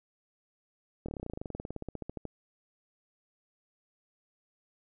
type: slowing click train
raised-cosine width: 2 ms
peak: -24 dBFS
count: 26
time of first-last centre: 1.06-2.253 s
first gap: 25 ms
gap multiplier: 1.05
effects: none